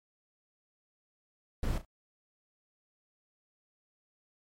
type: noise with echo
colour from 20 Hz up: brown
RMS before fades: -31 dBFS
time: 1.63-1.78 s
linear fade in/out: 2 ms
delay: 35 ms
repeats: 2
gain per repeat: -12 dB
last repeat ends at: 1.85 s
effects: MP3 64 kbps